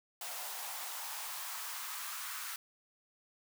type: noise with high-pass filter sweep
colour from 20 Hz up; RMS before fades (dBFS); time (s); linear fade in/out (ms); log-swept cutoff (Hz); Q
white; -42; 0.21-2.56; 2; 710 to 1300; 2.9
effects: none